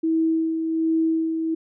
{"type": "tone with tremolo", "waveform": "sine", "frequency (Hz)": 323.5, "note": "E4", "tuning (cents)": -32, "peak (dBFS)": -17, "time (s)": [0.03, 1.55], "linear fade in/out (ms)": 10, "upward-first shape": "sine", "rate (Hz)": 1.3, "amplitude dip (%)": 45, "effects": []}